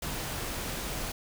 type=noise; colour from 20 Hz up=pink; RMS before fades=-35 dBFS; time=0.02-1.12 s; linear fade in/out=5 ms; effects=none